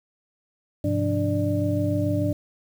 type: tone cluster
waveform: sine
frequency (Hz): 101.5 / 128.3 / 173.2 / 293.6 / 593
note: G#2 / C3 / F3 / D4 / D5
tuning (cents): -39 / -34 / -14 / 0 / +17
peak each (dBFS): -25 / -32 / -31 / -25 / -28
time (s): 0.84-2.33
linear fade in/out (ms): 5
effects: 8-bit